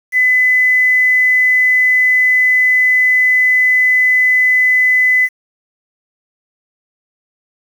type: tone with quantisation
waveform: sine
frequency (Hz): 2010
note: B6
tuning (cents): +30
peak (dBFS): -8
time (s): 0.12-5.29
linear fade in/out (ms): 50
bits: 6
effects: none